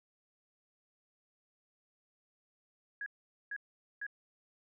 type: tone bursts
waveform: sine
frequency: 1661.2 Hz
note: G#6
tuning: in tune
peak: -37 dBFS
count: 3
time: 3.01-4.066 s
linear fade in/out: 2 ms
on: 52 ms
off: 450 ms
effects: none